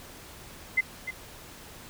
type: tone with echo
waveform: sine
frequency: 2053 Hz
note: C7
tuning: 33 cents flat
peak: -19 dBFS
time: 0.77-0.81 s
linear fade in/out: 10 ms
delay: 300 ms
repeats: 1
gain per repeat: -11 dB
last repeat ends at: 1.11 s
effects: pink hiss -47 dBFS RMS until 1.89 s